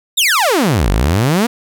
sawtooth exponential two-way sweep, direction down then up, 3908 to 44.93 to 249.7 Hz, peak -7 dBFS, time 0.17-1.47 s, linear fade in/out 10 ms, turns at 0.9 s, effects none

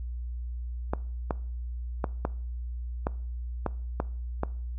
clicks, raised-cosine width 1 ms, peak -13 dBFS, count 8, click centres 0.935 / 1.308 / 2.042 / 2.251 / 3.069 / 3.663 / 4.001 / 4.434 s, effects noise-tail reverb RT60 0.5 s tail -21 dB re dry + added 60 Hz sine -32 dBFS peak until 4.78 s

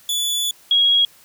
sawtooth / sine tone pair in turn, 3451 / 3305 Hz, A7 / G#7, -34 / -9 cents, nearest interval minor second, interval 75 cents, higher first, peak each -16 / -12 dBFS, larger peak second, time 0.09-0.51 / 0.71-1.05 s, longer first, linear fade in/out 2 ms, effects white hiss -50 dBFS RMS until 1.24 s

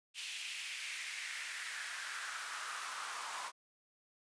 pink noise with high-pass filter sweep, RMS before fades -43 dBFS, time 0.14-3.52 s, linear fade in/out 50 ms, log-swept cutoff 2800 to 1000 Hz, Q 3.1, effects resampled to 22050 Hz

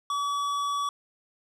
sine tone with tanh clipping, 1141 Hz, C#6, 50 cents sharp, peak -28 dBFS, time 0.1-0.89 s, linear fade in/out 2 ms, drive 14 dB, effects none

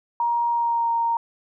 sine tone with pitch glide, 943 to 928.4 Hz, A#5 to A#5, +20 to -7 cents, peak -19 dBFS, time 0.2-1.17 s, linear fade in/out 2 ms, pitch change -27 cents, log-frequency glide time 0.49-0.9 s, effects none

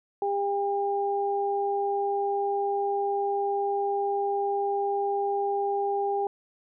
sine tone pair together, 401.2 / 802 Hz, G4 / G5, +40 / +39 cents, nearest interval octave, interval 1199 cents, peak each -27 dBFS, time 0.22-6.27 s, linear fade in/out 2 ms, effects none

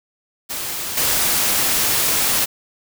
white noise with level steps, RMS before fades -26 / -18 dBFS, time 0.49-2.46 s, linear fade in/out 20 ms, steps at 0.97 s, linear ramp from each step 5 ms, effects none

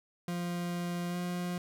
40% pulse tone with pitch glide, 174.61 to 177.25 Hz, F3 to F3, 0 to +26 cents, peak -32 dBFS, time 0.28-1.58 s, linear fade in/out 2 ms, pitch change +26 cents, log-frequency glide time 1.08-1.17 s, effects none

